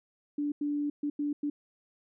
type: tone bursts at uneven times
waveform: sine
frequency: 291.8 Hz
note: D4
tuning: 11 cents flat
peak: -28 dBFS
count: 5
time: 0.38-0.52 / 0.61-0.9 / 1.03-1.1 / 1.19-1.33 / 1.43-1.5 s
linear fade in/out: 5 ms
effects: none